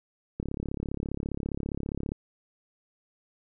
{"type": "click train", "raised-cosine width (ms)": 3, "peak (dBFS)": -19, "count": 61, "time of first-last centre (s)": [0.4, 2.119], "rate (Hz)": 34.9, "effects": []}